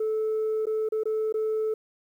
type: tone with dropouts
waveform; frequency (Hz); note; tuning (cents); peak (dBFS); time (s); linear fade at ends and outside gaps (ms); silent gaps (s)
sine; 436; A4; -16; -22; 0-1.74; 5; 0.656-0.668 / 0.889-0.921 / 1.035-1.055 / 1.325-1.341
effects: tanh soft clip ceiling -22 dBFS + 10-bit